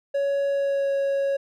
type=tone with pitch glide; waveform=triangle; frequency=559 to 552.9 Hz; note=C#5 to C#5; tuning=+14 to -5 cents; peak=-19 dBFS; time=0.14-1.37 s; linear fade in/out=10 ms; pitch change=-19 cents; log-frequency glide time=0.48-0.92 s; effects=none